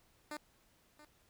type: tone with echo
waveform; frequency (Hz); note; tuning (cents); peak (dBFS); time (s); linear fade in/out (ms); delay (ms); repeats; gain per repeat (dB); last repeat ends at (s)
10% pulse; 300; D4; +37; -33; 0.31-0.37; 2; 680; 1; -15; 1.05
effects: pink hiss -70 dBFS RMS until 1.29 s